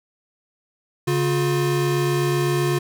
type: tone pair together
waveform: square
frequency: 141.36 / 356.2 Hz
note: C#3 / F4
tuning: +34 / +34 cents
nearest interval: octave + major third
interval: 1600 cents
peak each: -22 dBFS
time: 1.07-2.79 s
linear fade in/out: 10 ms
effects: none